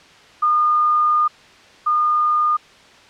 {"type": "tone pair in turn", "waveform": "sine", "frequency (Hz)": [1218, 1218], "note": ["D#6", "D#6"], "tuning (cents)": [-37, -37], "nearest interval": "unison", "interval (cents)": 0, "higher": "neither", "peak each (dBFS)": [-13, -14], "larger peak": "first", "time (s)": [[0.42, 1.28], [1.86, 2.57]], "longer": "first", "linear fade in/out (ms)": 10, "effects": ["white hiss -46 dBFS RMS until 3.09 s", "low-pass 4000 Hz 12 dB/octave"]}